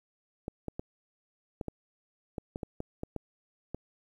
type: clicks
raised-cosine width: 2 ms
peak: -22 dBFS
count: 12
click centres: 0.481 / 0.683 / 0.795 / 1.612 / 1.683 / 2.382 / 2.559 / 2.632 / 2.804 / 3.034 / 3.163 / 3.746 s
effects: 10-bit